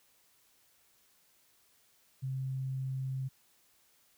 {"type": "tone", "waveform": "sine", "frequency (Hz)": 132.3, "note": "C3", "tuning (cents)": 20, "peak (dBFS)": -33, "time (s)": [2.22, 3.29], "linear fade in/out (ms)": 20, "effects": ["white hiss -68 dBFS RMS until 4.17 s"]}